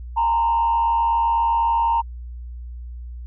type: tone with frequency modulation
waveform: sine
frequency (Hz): 924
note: A#5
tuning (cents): -16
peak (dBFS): -15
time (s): 0.16-2.02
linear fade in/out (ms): 20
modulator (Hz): 88.4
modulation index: 0.51
effects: tanh soft clip ceiling -12 dBFS + added 60 Hz sine -31 dBFS peak until 3.26 s